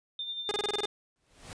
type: tone with tremolo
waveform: sine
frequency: 3597 Hz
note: A7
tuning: 37 cents sharp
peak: -32 dBFS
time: 0.19-0.86 s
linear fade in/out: 2 ms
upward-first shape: sine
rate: 11 Hz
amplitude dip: 50%
type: tone bursts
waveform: sawtooth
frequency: 413.8 Hz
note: G#4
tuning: 6 cents flat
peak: -25 dBFS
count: 8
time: 0.49-0.855 s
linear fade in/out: 0 ms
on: 22 ms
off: 27 ms
type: noise with exponential growth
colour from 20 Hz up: pink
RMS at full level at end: -41 dBFS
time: 1.16-1.53 s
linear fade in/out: 0 ms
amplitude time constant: 80 ms
effects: resampled to 22050 Hz